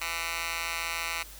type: tone with high-pass filter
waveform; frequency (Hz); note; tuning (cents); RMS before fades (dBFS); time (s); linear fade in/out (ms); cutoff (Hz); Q
10% pulse; 166.8; E3; +21; -33; 0.01-1.23; 5; 1700; 2
effects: added 50 Hz sine -48 dBFS peak until 1.39 s + white hiss -48 dBFS RMS until 1.39 s